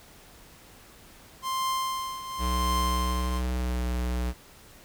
45% pulse tone with tremolo, 1050 Hz, C6, 6 cents sharp, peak -25 dBFS, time 1.42-3.42 s, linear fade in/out 50 ms, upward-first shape triangle, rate 0.93 Hz, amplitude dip 75%
square tone with pitch glide, 62.5 to 61.28 Hz, B1 to B1, +21 to -13 cents, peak -27 dBFS, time 2.38-4.34 s, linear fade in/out 50 ms, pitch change -34 cents, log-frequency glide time 3.55-3.82 s
effects pink hiss -52 dBFS RMS until 4.84 s

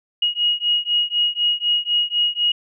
sine beating tone pair, 2885 / 2889 Hz, F#7 / F#7, -44 / -42 cents, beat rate 4 Hz, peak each -20 dBFS, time 0.22-2.52 s, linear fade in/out 5 ms, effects none

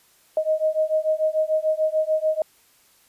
sine beating tone pair, 622.3 / 629.1 Hz, D#5 / D#5, 0 / +19 cents, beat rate 6.8 Hz, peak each -22 dBFS, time 0.37-2.42 s, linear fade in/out 2 ms, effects white hiss -58 dBFS RMS until 3.08 s + resampled to 32000 Hz

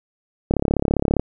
click train, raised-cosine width 2 ms, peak -4 dBFS, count 25, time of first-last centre 0.51-1.196 s, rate 35 Hz, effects none

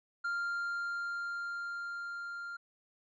triangle tone with level ramp, 1395 Hz, F6, 2 cents flat, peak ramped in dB -30 to -38 dBFS, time 0.24-2.57 s, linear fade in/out 10 ms, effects resampled to 16000 Hz

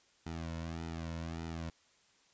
sawtooth tone with flanger, 82.41 Hz, E2, in tune, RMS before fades -41 dBFS, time 0.26-1.7 s, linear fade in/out 5 ms, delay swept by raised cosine 1.8 to 2.53 ms, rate 1.7 Hz, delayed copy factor -0.85, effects white hiss -68 dBFS RMS until 2.33 s + resampled to 16000 Hz

